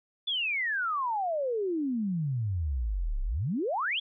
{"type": "exponential two-way sweep", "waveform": "sine", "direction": "down then up", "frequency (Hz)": [3520, 31.42, 3520], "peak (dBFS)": -27, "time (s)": [0.27, 4], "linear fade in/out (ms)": 10, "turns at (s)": 3.22, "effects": []}